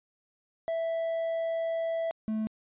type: tone pair in turn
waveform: triangle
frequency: 659.3 / 217.8 Hz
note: E5 / A3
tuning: 0 / -17 cents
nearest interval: octave + perfect fifth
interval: 1917 cents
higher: first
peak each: -26 dBFS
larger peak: neither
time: 0.68-2.11 / 2.28-2.47 s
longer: first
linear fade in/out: 0 ms
effects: resampled to 8000 Hz